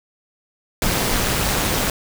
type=noise with amplitude modulation; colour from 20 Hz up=pink; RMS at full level=-17 dBFS; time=0.82-1.9 s; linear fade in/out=2 ms; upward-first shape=sine; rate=211 Hz; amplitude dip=65%; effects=none